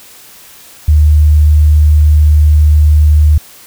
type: tone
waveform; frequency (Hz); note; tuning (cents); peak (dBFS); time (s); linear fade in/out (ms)
sine; 75.6; D#2; -49; -3; 0.88-3.38; 5
effects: white hiss -37 dBFS RMS until 3.66 s